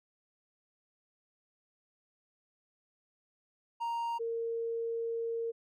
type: tone pair in turn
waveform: triangle / sine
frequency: 932.3 / 460.1 Hz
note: A#5 / A#4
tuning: 0 / -23 cents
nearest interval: octave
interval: 1223 cents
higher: first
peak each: -30 / -32 dBFS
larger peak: first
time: 3.8-4.19 / 4.19-5.52 s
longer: second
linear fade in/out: 20 ms
effects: none